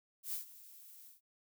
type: noise with ADSR envelope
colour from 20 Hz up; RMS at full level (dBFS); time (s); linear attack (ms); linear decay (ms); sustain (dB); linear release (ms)
violet; -38; 0.23-1.21; 99; 120; -18; 140
effects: none